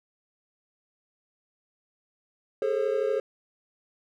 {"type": "tone cluster", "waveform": "triangle", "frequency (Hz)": [410.7, 443.2, 536], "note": ["G#4", "A4", "C5"], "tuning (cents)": [-19, 13, 42], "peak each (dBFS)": [-27, -26, -26], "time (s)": [2.62, 3.2], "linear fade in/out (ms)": 2, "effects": []}